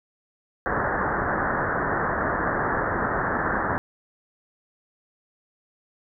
white low-pass noise, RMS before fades -25 dBFS, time 0.66-3.78 s, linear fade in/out 0 ms, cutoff 1800 Hz, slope 96 dB/octave, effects none

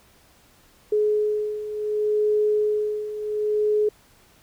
sine beating tone pair, 422.2 / 422.88 Hz, G#4 / G#4, +29 / +31 cents, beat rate 0.68 Hz, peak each -26 / -21 dBFS, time 0.92-3.89 s, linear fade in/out 5 ms, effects pink hiss -56 dBFS RMS until 4.42 s

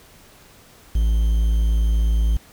triangle tone with quantisation, 55 Hz, A1, in tune, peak -13 dBFS, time 0.95-2.37 s, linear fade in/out 5 ms, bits 7, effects pink hiss -49 dBFS RMS until 2.52 s

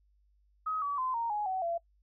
sine tone with pitch steps, 1267 / 1141.9 / 1029.1 / 927.5 / 835.9 / 753.4 / 679 Hz, D#6 / D6 / C6 / A#5 / G#5 / F#5 / F5, +31 / -49 / -29 / -9 / +11 / +31 / -49 cents, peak -30 dBFS, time 0.66-1.78 s, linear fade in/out 10 ms, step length 160 ms, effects noise-tail reverb RT60 0.1 s tail -22 dB re dry + added 50 Hz sine -65 dBFS peak until 2.02 s

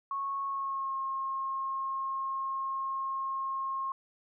sine tone with pitch glide, 1100 to 1074.9 Hz, C#6 to C6, -14 to +46 cents, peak -31 dBFS, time 0.11-3.92 s, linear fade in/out 2 ms, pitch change -40 cents, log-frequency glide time 0.45-0.97 s, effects none

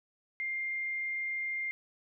sine tone, 2109 Hz, C7, 13 cents sharp, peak -32 dBFS, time 0.4-1.71 s, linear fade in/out 0 ms, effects none

